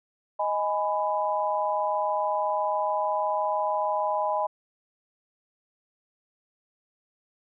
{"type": "chord", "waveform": "sine", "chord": "G# minor", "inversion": "second", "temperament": "just", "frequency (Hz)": [623, 830.6, 996.7], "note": ["D#5", "G#5", "B5"], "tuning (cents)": [2, 0, 16], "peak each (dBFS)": -28, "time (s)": [0.39, 4.47], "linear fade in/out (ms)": 10, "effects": []}